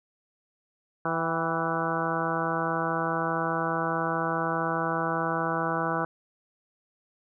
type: harmonic tone with a mistuned harmonic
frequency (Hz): 164.81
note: E3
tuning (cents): 0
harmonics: 1 / 2 / 3 / 4 / 5 / 6 / 7 / 8 / 9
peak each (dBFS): -34 / -34 / -34 / -34 / -34 / -34 / -34 / -34 / -34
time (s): 1.05-6.05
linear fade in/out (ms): 2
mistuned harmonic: 5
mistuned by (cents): -46
effects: none